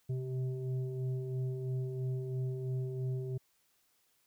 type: tone with frequency modulation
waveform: sine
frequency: 130 Hz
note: C3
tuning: 11 cents flat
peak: -33 dBFS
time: 0.09-3.38 s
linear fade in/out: 10 ms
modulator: 257 Hz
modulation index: 0.71
effects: white hiss -73 dBFS RMS until 4.26 s